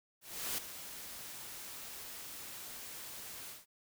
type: noise with ADSR envelope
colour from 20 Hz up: white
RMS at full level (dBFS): -36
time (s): 0.21-3.66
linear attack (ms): 370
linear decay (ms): 6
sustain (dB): -11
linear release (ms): 170
effects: none